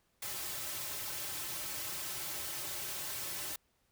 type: noise with comb filter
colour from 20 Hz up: white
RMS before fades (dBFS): -40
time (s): 0.22-3.56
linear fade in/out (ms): 5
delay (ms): 4.2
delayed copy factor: -0.95
effects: pink hiss -75 dBFS RMS until 3.91 s